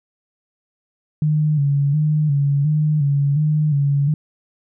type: tone with vibrato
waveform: sine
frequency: 146.83 Hz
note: D3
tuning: in tune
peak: -14 dBFS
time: 1.22-4.14 s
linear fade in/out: 2 ms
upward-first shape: square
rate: 1.4 Hz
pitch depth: 64 cents each way
effects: none